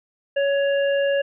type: harmonic tone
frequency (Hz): 559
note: C#5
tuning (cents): +14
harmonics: 1 / 3 / 5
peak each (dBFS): -18 / -28 / -32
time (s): 0.36-1.22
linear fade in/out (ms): 10
effects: none